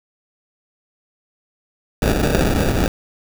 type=noise with sample-and-hold; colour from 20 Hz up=pink; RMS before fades=-17 dBFS; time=2.02-2.88 s; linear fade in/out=2 ms; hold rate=1050 Hz; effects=none